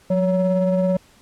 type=ring-modulated tone; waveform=triangle; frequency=190 Hz; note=F#3; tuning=46 cents sharp; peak=-11 dBFS; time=0.1-0.97 s; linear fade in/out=5 ms; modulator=371 Hz; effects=pink hiss -53 dBFS RMS until 1.21 s + low-pass 11000 Hz 12 dB/octave